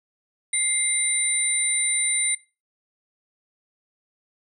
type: tone cluster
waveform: sine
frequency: 2097 / 3886 / 9130 Hz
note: C7 / B7 / D9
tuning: +3 / -29 / -50 cents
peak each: -28 / -30 / -22 dBFS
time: 0.53-2.35 s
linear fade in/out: 5 ms
effects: noise-tail reverb RT60 0.3 s tail -20 dB re dry